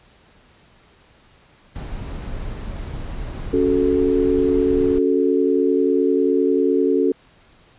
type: noise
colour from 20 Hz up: brown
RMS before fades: -29 dBFS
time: 1.75-4.99 s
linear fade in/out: 10 ms
type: chord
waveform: sine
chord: F# minor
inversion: second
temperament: equal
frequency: 277.2 / 370 / 440 Hz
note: C#4 / F#4 / A4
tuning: 0 / 0 / 0 cents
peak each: -19 dBFS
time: 3.53-7.12 s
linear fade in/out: 5 ms
effects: pink hiss -53 dBFS RMS until 7.78 s + resampled to 8000 Hz